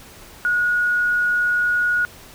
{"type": "tone", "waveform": "sine", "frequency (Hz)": 1451, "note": "F#6", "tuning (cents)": -34, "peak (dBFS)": -16, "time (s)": [0.45, 2.05], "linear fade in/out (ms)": 0, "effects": ["pink hiss -43 dBFS RMS until 2.34 s"]}